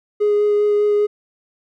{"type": "tone with vibrato", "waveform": "triangle", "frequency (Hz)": 415.3, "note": "G#4", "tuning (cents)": 0, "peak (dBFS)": -10, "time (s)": [0.2, 1.07], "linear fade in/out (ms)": 20, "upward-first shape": "sine", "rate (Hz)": 5, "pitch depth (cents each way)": 9, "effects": ["tanh soft clip ceiling -9 dBFS"]}